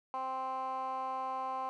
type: tone with band-pass filter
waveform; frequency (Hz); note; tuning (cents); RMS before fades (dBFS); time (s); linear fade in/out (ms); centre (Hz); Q
15% pulse; 261.6; C4; 0; -37; 0.14-1.69; 0; 940; 5.7
effects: none